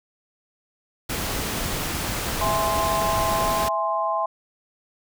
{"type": "noise", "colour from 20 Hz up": "pink", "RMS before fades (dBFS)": -27, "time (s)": [1.09, 3.69], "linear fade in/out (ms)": 10}
{"type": "chord", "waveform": "sine", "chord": "E augmented", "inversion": "none", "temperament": "equal", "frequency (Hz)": [659.3, 830.6, 1046.5], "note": ["E5", "G#5", "B#5"], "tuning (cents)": [0, 0, 0], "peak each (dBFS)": [-26, -27, -24], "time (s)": [2.41, 4.26], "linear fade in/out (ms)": 5}
{"effects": []}